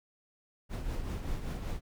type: noise with tremolo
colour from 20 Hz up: brown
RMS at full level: -33 dBFS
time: 0.69-1.81 s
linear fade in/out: 50 ms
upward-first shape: triangle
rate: 5.2 Hz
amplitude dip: 55%
effects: none